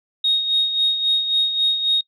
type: tone with tremolo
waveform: sine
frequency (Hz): 3735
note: A#7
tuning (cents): +3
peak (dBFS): -13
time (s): 0.24-2.01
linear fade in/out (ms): 5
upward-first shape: sine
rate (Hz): 3.7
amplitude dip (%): 60
effects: noise-tail reverb RT60 0.1 s tail -24 dB re dry + tanh soft clip ceiling -9 dBFS